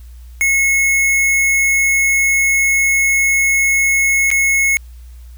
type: tone with dropouts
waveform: square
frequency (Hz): 2181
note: C#7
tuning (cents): -29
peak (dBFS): -12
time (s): 0.41-4.77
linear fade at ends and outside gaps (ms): 0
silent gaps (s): 4.304-4.314
effects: added 60 Hz sine -33 dBFS peak until 5.37 s + white hiss -53 dBFS RMS until 5.37 s